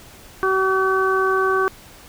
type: harmonic tone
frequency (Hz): 380.7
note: F#4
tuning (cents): +49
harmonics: 1 / 2 / 3 / 4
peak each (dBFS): -19 / -29 / -20 / -23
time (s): 0.43-1.68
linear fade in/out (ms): 0
effects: pink hiss -44 dBFS RMS until 2.08 s